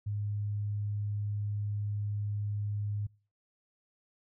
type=tone; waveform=sine; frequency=103.4 Hz; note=G#2; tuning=7 cents flat; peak=-31 dBFS; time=0.06-3.07 s; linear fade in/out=10 ms; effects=noise-tail reverb RT60 0.4 s tail -25 dB re dry